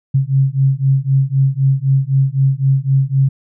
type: beating tone pair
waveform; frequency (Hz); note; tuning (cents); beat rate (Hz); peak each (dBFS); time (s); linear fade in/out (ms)
sine; 133.5 / 137.4; C3 / C#3; +35 / -15; 3.9; -14; 0.14-3.29; 10
effects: none